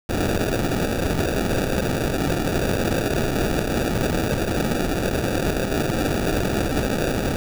white noise with sample-and-hold, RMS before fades -22 dBFS, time 0.09-7.36 s, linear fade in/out 2 ms, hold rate 1050 Hz, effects none

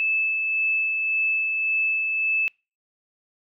sine tone with tremolo, 2620 Hz, E7, 11 cents flat, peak -19 dBFS, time 0-2.48 s, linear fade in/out 0 ms, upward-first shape sine, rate 1.8 Hz, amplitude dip 30%, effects noise-tail reverb RT60 0.3 s tail -26 dB re dry

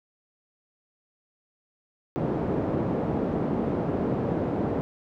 pink band-pass noise, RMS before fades -27 dBFS, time 2.16-4.81 s, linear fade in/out 0 ms, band 150 to 520 Hz, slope 12 dB/octave, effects none

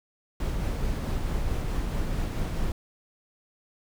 brown noise with tremolo, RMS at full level -27 dBFS, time 0.4-2.72 s, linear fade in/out 2 ms, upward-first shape triangle, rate 4.6 Hz, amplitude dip 25%, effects none

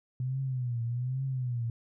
sine tone with vibrato, 125.1 Hz, B2, 23 cents sharp, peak -29 dBFS, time 0.2-1.7 s, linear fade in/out 2 ms, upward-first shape triangle, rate 1.2 Hz, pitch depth 140 cents each way, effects none

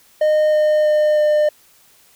triangle tone with pitch steps, 613 / 609.5 / 606 / 602.5 Hz, D#5 / D#5 / D#5 / D5, -26 / -36 / -46 / +44 cents, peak -10 dBFS, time 0.21-1.49 s, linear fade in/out 5 ms, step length 320 ms, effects white hiss -52 dBFS RMS until 2.15 s

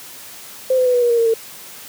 sine tone with pitch steps, 518 / 507.9 / 498 / 488.4 / 478.9 / 469.6 / 460.4 / 451.5 Hz, C5 / B4 / B4 / B4 / A#4 / A#4 / A#4 / A4, -17 / +48 / +14 / -19 / +47 / +13 / -22 / +45 cents, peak -12 dBFS, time 0.7-1.34 s, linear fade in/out 5 ms, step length 80 ms, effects white hiss -37 dBFS RMS until 1.88 s + high-pass 100 Hz 12 dB/octave

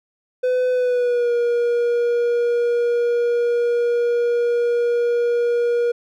triangle tone with pitch glide, 504 to 476.5 Hz, B4 to A#4, +35 to +38 cents, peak -14 dBFS, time 0.43-5.92 s, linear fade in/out 10 ms, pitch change -97 cents, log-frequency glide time 0.71-1.32 s, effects none

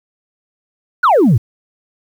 sine exponential sweep, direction down, 1542 to 97.5 Hz, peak -5 dBFS, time 1.03-1.38 s, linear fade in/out 10 ms, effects tanh soft clip ceiling -5 dBFS + 7-bit

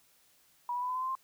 sine tone with pitch steps, 969 / 982.5 / 996.2 / 1010.1 / 1024.3 / 1038.5 / 1053 Hz, B5 / B5 / B5 / B5 / C6 / C6 / C6, -33 / -9 / +15 / +39 / -37 / -13 / +11 cents, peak -31 dBFS, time 0.69-1.152 s, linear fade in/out 2 ms, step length 66 ms, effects white hiss -66 dBFS RMS until 1.23 s

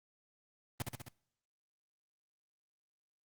pink noise with echo, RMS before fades -36 dBFS, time 0.8-0.82 s, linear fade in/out 0 ms, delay 66 ms, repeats 4, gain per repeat -3 dB, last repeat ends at 1.084 s, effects noise-tail reverb RT60 0.7 s tail -24 dB re dry + Opus 24 kbps

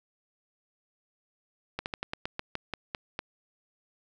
slowing click train, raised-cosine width 0.3 ms, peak -16 dBFS, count 11, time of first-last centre 1.79-3.191 s, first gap 69 ms, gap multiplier 1.15, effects none

